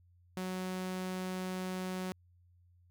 sawtooth tone, 185 Hz, F#3, in tune, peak -32 dBFS, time 0.37-2.12 s, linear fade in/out 0 ms, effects added 88 Hz sine -62 dBFS peak until 2.9 s

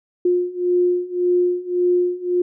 sine beating tone pair, 355.5 / 357.3 Hz, F4 / F4, +31 / +40 cents, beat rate 1.8 Hz, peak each -20 / -18 dBFS, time 0.25-2.42 s, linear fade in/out 5 ms, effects none

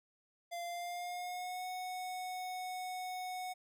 square tone with pitch glide, 691 to 736.3 Hz, F5 to F#5, -19 to -9 cents, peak -40 dBFS, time 0.51-3.54 s, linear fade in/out 20 ms, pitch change +110 cents, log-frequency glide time 0.64-1.66 s, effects none

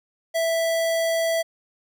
square tone, 659.3 Hz, E5, in tune, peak -21 dBFS, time 0.34-1.43 s, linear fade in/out 20 ms, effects none

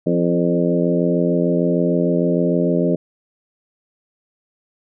harmonic tone with a mistuned harmonic, 86.6 Hz, F2, 14 cents flat, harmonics 2 / 3 / 4 / 5 / 6 / 7, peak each -19 / -21 / -22 / -23 / -24 / -24 dBFS, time 0.06-2.96 s, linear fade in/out 10 ms, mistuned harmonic 4, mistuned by -26 cents, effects none

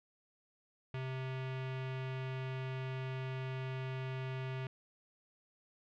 square tone with low-pass filter, 130.81 Hz, C3, in tune, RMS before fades -40 dBFS, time 0.94-4.67 s, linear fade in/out 2 ms, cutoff 2700 Hz, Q 1.9, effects none

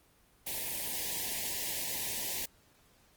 white band-stop noise, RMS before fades -36 dBFS, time 0.46-2.46 s, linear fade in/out 10 ms, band 1000 to 1700 Hz, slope 96 dB/octave, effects pink hiss -65 dBFS RMS until 3.16 s + Opus 24 kbps

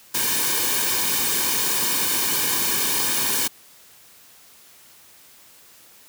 white noise with comb filter, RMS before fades -22 dBFS, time 0.14-3.48 s, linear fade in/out 10 ms, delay 1.5 ms, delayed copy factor -0.7, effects white hiss -50 dBFS RMS until 6.08 s + high-pass 60 Hz 12 dB/octave

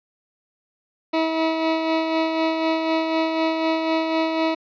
20% pulse tone with tremolo, 322.2 Hz, E4, 39 cents flat, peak -13 dBFS, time 1.13-4.55 s, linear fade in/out 10 ms, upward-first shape sine, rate 4 Hz, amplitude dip 40%, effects resampled to 11025 Hz

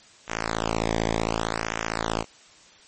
sawtooth tone with flanger, 55.5 Hz, A1, 16 cents sharp, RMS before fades -27 dBFS, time 0.27-2.25 s, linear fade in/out 50 ms, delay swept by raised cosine 0.23 to 0.74 ms, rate 0.67 Hz, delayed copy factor -1, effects white hiss -52 dBFS RMS until 2.87 s + MP3 32 kbps

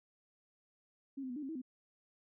sine tone with pitch steps, 273.5 / 259.1 / 245.3 / 299.7 / 268.7 / 322.1 / 254.8 Hz, C#4 / C4 / B3 / D4 / C4 / E4 / C4, -23 / -17 / -12 / +35 / +46 / -40 / -46 cents, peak -39 dBFS, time 1.17-1.618 s, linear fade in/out 10 ms, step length 64 ms, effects none

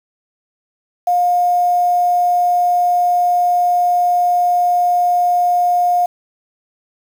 sine tone with quantisation, 710 Hz, F5, 28 cents sharp, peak -11 dBFS, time 1.07-6.06 s, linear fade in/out 5 ms, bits 6, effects none

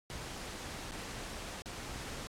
pink noise with dropouts, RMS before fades -43 dBFS, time 0.1-2.27 s, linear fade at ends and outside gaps 0 ms, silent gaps 0.911-0.919 / 1.62-1.658 s, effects low-pass 9000 Hz 12 dB/octave + AAC 64 kbps

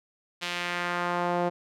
sawtooth tone with band-pass filter sweep, 175.6 Hz, F3, 10 cents sharp, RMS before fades -29 dBFS, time 0.41-1.5 s, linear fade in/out 20 ms, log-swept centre 3300 to 600 Hz, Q 1.3, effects none

